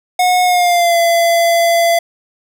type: tone with pitch glide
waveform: square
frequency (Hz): 727 to 678.3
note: F#5 to E5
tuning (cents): -31 to +49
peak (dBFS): -10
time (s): 0.19-1.99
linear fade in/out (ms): 5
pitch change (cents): -120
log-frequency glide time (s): 0.44-0.98
effects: none